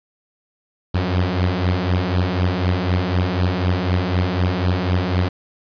sawtooth beating tone pair, 88.8 / 92.8 Hz, F2 / F#2, +29 / +6 cents, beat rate 4 Hz, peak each -16 / -16 dBFS, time 0.94-5.29 s, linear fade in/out 10 ms, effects resampled to 11025 Hz + 7-bit

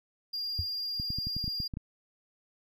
triangle tone, 4806 Hz, D8, 39 cents sharp, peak -31 dBFS, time 0.33-1.68 s, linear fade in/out 10 ms
sine tone with exponential decay, 87.31 Hz, F2, in tune, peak -24 dBFS, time 0.59-0.67 s, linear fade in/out 0 ms, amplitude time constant 16 ms
clicks, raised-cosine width 5 ms, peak -24 dBFS, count 10, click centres 0.999 / 1.104 / 1.186 / 1.27 / 1.366 / 1.442 / 1.479 / 1.602 / 1.738 / 1.771 s
effects none

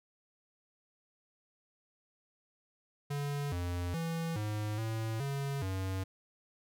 square tone with pitch steps, 143.3 / 88.1 / 165.2 / 106 / 111.6 / 139.2 / 94.9 Hz, D3 / F2 / E3 / G#2 / A2 / C#3 / F#2, -42 / +16 / +4 / +36 / +25 / +8 / +44 cents, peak -34 dBFS, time 3.1-6.04 s, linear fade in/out 10 ms, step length 420 ms, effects none

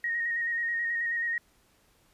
sine tone with vibrato, 1869 Hz, A#6, 4 cents sharp, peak -27 dBFS, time 0.04-1.38 s, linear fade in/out 2 ms, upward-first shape square, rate 9.3 Hz, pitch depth 20 cents each way, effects pink hiss -65 dBFS RMS until 2.13 s + resampled to 32000 Hz

